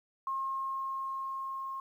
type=tone with level ramp; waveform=sine; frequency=1073 Hz; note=C6; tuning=43 cents sharp; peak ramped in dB=-31 to -36 dBFS; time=0.27-1.8 s; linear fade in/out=2 ms; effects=11-bit